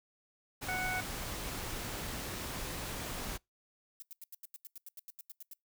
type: noise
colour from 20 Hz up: pink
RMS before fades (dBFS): -40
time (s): 0.61-3.38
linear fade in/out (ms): 20
type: harmonic tone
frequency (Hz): 740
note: F#5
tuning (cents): 0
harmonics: 1 / 2 / 3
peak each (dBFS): -38 / -38 / -38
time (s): 0.68-1.01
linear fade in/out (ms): 10
type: noise bursts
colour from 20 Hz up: violet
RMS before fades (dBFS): -47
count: 15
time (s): 4-5.534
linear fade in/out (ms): 0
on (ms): 22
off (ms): 86
effects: noise-tail reverb RT60 0.2 s tail -26 dB re dry